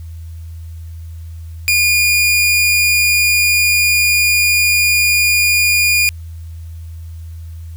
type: tone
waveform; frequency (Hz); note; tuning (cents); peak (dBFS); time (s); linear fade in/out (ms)
sawtooth; 2431; D#7; -41; -7; 1.68-6.09; 0
effects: added 82 Hz sine -27 dBFS peak until 7.76 s + white hiss -52 dBFS RMS until 7.76 s